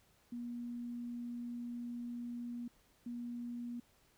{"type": "tone bursts at uneven times", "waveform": "sine", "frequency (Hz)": 239.6, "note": "A#3", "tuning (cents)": 48, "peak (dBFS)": -40, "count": 2, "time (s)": [[0.32, 2.68], [3.06, 3.8]], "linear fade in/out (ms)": 5, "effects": ["pink hiss -70 dBFS RMS until 4.17 s"]}